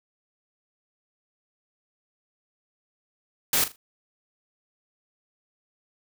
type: noise with echo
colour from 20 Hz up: white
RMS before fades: -22 dBFS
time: 3.53-3.64 s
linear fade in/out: 2 ms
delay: 40 ms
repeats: 3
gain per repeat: -12 dB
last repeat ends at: 3.76 s
effects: none